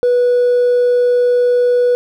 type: tone with hard clipping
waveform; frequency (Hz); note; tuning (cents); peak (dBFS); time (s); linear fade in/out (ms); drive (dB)
triangle; 490; B4; -14; -9; 0.03-1.95; 0; 2
effects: none